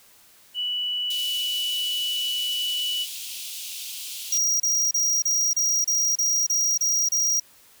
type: tone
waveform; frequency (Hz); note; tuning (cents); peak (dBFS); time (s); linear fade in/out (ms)
sine; 2957; F#7; -2; -24; 0.54-3.07; 50
type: high-pass noise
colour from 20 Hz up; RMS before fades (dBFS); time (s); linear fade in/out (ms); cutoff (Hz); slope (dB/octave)
pink; -35; 1.1-4.38; 5; 2700; 48
type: tone bursts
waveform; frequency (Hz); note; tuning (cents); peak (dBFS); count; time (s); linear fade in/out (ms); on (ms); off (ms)
square; 5710; F8; +37; -20; 10; 4.32-7.399; 5; 280; 31
effects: white hiss -54 dBFS RMS until 7.8 s